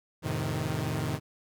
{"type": "chord", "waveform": "sawtooth", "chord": "F dominant seventh", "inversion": "none", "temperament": "equal with one note detuned", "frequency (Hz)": [87.31, 107.99, 130.81, 155.56], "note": ["F2", "A2", "C3", "Eb3"], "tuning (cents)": [0, -32, 0, 0], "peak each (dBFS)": [-34, -31, -30, -29], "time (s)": [0.22, 1.2], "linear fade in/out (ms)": 50, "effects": []}